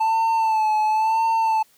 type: tone with vibrato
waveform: triangle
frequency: 880 Hz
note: A5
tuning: in tune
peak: -15 dBFS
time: 0-1.63 s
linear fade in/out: 10 ms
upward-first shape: sine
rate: 0.96 Hz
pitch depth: 45 cents each way
effects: white hiss -58 dBFS RMS until 1.77 s